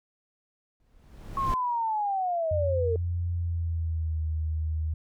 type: noise with exponential growth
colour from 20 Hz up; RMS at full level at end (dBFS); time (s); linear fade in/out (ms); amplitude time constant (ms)
brown; -27; 0.8-1.54; 1; 160
type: linear sweep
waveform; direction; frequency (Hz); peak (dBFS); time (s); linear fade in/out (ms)
sine; down; 1101 to 440; -25; 1.37-2.96; 2
type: tone with pitch glide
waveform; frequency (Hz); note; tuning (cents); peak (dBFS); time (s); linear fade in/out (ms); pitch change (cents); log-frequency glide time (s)
sine; 86.8 to 78.68; F2 to D#2; -10 to +20; -26; 2.51-4.94; 5; -170; 3.32-4.21
effects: none